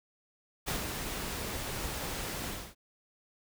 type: noise with ADSR envelope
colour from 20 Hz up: pink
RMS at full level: -32 dBFS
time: 0.66-2.75 s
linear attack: 27 ms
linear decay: 130 ms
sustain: -5 dB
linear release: 270 ms
effects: none